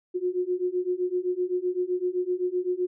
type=beating tone pair; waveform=sine; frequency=357.5 / 365.3 Hz; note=F4 / F#4; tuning=+41 / -22 cents; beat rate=7.8 Hz; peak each=-28 / -27 dBFS; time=0.14-2.87 s; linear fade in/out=20 ms; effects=none